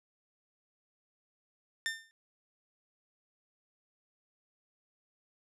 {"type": "tone with exponential decay", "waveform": "sawtooth", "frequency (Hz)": 1800, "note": "A6", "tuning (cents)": 39, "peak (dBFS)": -25, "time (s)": [1.86, 2.11], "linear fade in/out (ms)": 0, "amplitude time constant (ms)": 54, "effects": ["low-pass 9000 Hz 12 dB/octave"]}